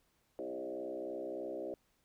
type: tone with frequency modulation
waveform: sine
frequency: 466.2 Hz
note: A#4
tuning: in tune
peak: -38 dBFS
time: 0.39-1.74 s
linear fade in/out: 0 ms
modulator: 63.3 Hz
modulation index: 2.6
effects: pink hiss -75 dBFS RMS until 2.04 s